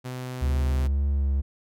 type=tone with pitch glide; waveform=sawtooth; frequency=127 to 129.74 Hz; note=B2 to C3; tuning=+49 to -14 cents; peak=-28 dBFS; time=0.04-0.88 s; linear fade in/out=20 ms; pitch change=+37 cents; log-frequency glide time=0.44-0.61 s
type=tone with vibrato; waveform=triangle; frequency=69.6 Hz; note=C#2; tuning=8 cents sharp; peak=-19 dBFS; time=0.41-1.42 s; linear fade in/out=20 ms; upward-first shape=triangle; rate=1.9 Hz; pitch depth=25 cents each way
effects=none